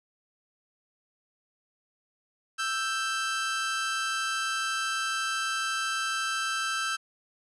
sawtooth tone pair together, 1322 / 1568 Hz, E6 / G6, +5 / 0 cents, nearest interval minor third, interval 295 cents, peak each -27 dBFS, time 2.58-6.97 s, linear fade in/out 20 ms, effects resampled to 24000 Hz

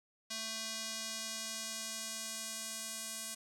square tone with band-pass filter sweep, 222.2 Hz, A3, 17 cents sharp, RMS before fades -42 dBFS, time 0.3-3.35 s, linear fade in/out 10 ms, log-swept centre 5400 to 8400 Hz, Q 1.4, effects none

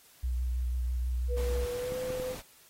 sine tone with vibrato, 61.74 Hz, B1, in tune, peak -28 dBFS, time 0.23-1.66 s, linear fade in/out 10 ms, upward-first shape triangle, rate 6.1 Hz, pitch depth 32 cents each way
sine tone with pitch glide, 486.9 to 508.2 Hz, B4 to B4, -25 to +49 cents, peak -32 dBFS, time 1.28-2.36 s, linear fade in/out 50 ms, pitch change +74 cents, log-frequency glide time 1.71-1.99 s
pink noise, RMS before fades -44 dBFS, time 1.36-2.42 s, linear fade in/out 20 ms
clicks, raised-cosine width 3 ms, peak -26 dBFS, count 3, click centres 1.922 / 2.104 / 2.199 s
effects white hiss -59 dBFS RMS until 2.69 s + AAC 48 kbps

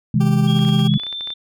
sine chord, C augmented, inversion none, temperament equal with one note detuned, 130.81 / 161.42 / 207.7 Hz, C3 / E3 / G#3, 0 / -36 / 0 cents, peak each -17 dBFS, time 0.14-0.98 s, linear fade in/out 5 ms
20% pulse tone with tremolo, 392 Hz, G4, in tune, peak -20 dBFS, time 0.2-0.88 s, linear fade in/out 10 ms, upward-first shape triangle, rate 17 Hz, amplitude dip 55%
sine tone with pitch glide, 3263 to 3558 Hz, G#7 to A7, -31 to +19 cents, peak -25 dBFS, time 0.47-1.34 s, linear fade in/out 10 ms, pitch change +150 cents, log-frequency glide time 0.82-1.08 s
clicks, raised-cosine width 0.3 ms, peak -20 dBFS, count 12, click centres 0.591 / 0.65 / 0.691 / 0.793 / 0.939 / 0.998 / 1.035 / 1.067 / 1.127 / 1.209 / 1.274 / 1.304 s
effects none

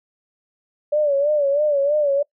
sine tone with vibrato, 579 Hz, D5, 25 cents flat, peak -15 dBFS, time 0.92-2.23 s, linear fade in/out 10 ms, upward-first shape sine, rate 3.1 Hz, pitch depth 83 cents each way, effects noise-tail reverb RT60 0.1 s tail -23 dB re dry

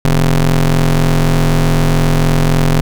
35% pulse ring-modulated tone, 87.31 Hz, F2, in tune, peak -4 dBFS, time 0.05-2.81 s, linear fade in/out 0 ms, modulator 65.4 Hz, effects none

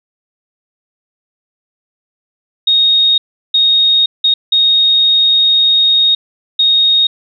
sine tone bursts at uneven times, 3729 Hz, A#7, in tune, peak -7 dBFS, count 5, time 2.67-3.18 / 3.54-4.06 / 4.24-4.34 / 4.52-6.15 / 6.59-7.07 s, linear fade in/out 5 ms, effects none

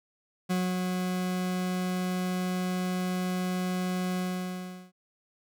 40% pulse tone with ADSR envelope, 182.7 Hz, F#3, 22 cents flat, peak -24 dBFS, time 0.49-4.92 s, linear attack 19 ms, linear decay 230 ms, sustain -3 dB, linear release 740 ms, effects none

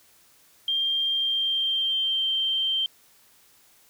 sine tone with pitch glide, 3188 to 3139 Hz, G7 to G7, +28 to +2 cents, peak -22 dBFS, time 0.68-2.86 s, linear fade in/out 2 ms, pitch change -26 cents, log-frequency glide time 1.12-2.24 s, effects white hiss -58 dBFS RMS until 3.89 s

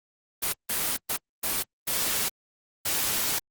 white noise bursts at uneven times, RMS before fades -27 dBFS, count 6, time 0.42-0.53 / 0.69-0.97 / 1.09-1.17 / 1.43-1.63 / 1.87-2.29 / 2.85-3.39 s, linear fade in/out 10 ms, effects Opus 24 kbps

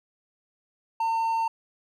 triangle tone, 906 Hz, A#5, 50 cents flat, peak -21 dBFS, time 1-1.48 s, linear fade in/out 5 ms, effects none

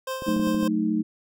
25% pulse tone with tremolo, 523.3 Hz, C5, in tune, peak -23 dBFS, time 0.07-0.68 s, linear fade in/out 5 ms, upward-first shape triangle, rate 5.4 Hz, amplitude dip 60%
clicks, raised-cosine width 2 ms, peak -22 dBFS, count 7, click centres 0.222 / 0.286 / 0.365 / 0.397 / 0.473 / 0.546 / 0.63 s
sine chord, D# diminished, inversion first, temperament equal, 185 / 220 / 311.1 Hz, F#3 / A3 / D#4, 0 / 0 / 0 cents, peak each -29 / -24 / -25 dBFS, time 0.26-1.03 s, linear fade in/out 20 ms
effects none

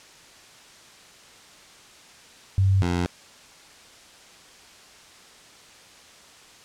sine / 15% pulse tone pair in turn, 96.5 / 87.87 Hz, G2 / F2, -27 / +11 cents, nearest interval major second, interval 162 cents, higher first, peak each -16 dBFS, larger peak neither, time 2.58-2.82 / 2.82-3.06 s, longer neither, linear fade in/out 0 ms, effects white hiss -49 dBFS RMS until 6.64 s + low-pass 7000 Hz 12 dB/octave

